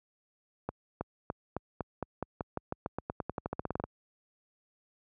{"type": "accelerating click train", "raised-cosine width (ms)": 1, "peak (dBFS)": -19, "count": 24, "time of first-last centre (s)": [0.69, 3.839], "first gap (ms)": 320, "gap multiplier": 0.91, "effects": ["high-pass 60 Hz 12 dB/octave"]}